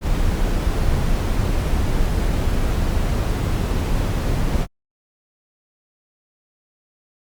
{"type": "noise", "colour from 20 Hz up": "brown", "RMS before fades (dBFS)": -19, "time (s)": [0.01, 4.67], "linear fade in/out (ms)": 50, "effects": ["Opus 48 kbps"]}